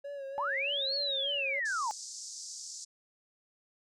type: tone with vibrato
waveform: triangle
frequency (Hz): 556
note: C#5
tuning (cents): +5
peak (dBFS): -36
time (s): 0.04-1.6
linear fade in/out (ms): 10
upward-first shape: sine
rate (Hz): 3.3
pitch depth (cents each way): 51
type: linear two-way sweep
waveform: sine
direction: up then down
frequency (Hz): 817 to 4435 to 817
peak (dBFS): -30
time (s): 0.38-1.91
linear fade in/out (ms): 0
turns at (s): 0.94
type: band-pass noise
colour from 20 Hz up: pink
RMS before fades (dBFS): -44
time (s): 1.65-2.85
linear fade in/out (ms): 10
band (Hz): 4900 to 7900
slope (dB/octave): 48
effects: none